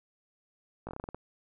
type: slowing click train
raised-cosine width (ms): 1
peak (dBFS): -25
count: 9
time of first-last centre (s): 0.87-1.146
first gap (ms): 18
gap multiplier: 1.18
effects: none